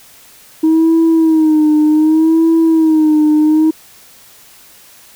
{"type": "tone with vibrato", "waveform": "sine", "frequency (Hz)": 315.6, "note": "D#4", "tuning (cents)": 25, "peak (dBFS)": -5, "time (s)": [0.63, 3.71], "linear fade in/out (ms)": 10, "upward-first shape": "sine", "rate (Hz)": 0.66, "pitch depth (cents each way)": 66, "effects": ["tanh soft clip ceiling -5 dBFS", "white hiss -42 dBFS RMS until 5.15 s"]}